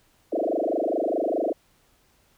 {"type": "tone with frequency modulation", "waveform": "sine", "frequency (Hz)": 490.4, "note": "B4", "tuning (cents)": -12, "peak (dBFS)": -22, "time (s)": [0.32, 1.53], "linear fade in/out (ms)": 10, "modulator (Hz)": 24.8, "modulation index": 8, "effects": ["pink hiss -63 dBFS RMS until 2.37 s"]}